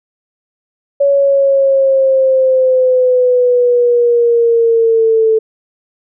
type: linear sweep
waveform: sine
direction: down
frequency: 563 to 440 Hz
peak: -7 dBFS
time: 1-5.39 s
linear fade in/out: 10 ms
effects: none